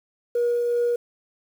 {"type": "tone with tremolo", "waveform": "sine", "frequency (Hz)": 478.5, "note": "A#4", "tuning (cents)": 45, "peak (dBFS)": -17, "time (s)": [0.35, 0.96], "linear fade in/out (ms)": 5, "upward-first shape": "triangle", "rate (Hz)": 2.6, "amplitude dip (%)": 30, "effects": ["tanh soft clip ceiling -16 dBFS", "8-bit"]}